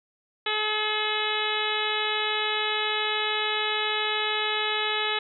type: harmonic tone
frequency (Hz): 427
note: G#4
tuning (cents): +48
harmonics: 1 / 2 / 3 / 4 / 5 / 6 / 7 / 8 / 9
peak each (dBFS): -33 / -33 / -33 / -33 / -33 / -33 / -33 / -33 / -33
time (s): 0.46-5.19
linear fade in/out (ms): 5
effects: none